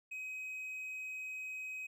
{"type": "tone", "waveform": "triangle", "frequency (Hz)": 2529, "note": "D#7", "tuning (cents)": 28, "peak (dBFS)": -39, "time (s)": [0.11, 1.87], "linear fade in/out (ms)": 10, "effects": []}